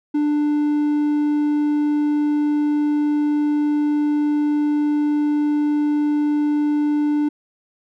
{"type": "tone", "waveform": "triangle", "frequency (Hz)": 296.1, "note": "D4", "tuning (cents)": 14, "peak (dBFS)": -14, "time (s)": [0.14, 7.29], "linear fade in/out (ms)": 10, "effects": []}